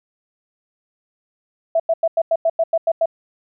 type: tone bursts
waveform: sine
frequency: 659.3 Hz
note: E5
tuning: in tune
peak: -13 dBFS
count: 10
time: 1.75-3.058 s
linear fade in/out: 5 ms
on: 48 ms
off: 92 ms
effects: none